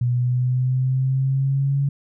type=exponential sweep; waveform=sine; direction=up; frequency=121.6 to 140.5 Hz; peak=-17 dBFS; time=0.01-1.89 s; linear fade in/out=5 ms; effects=none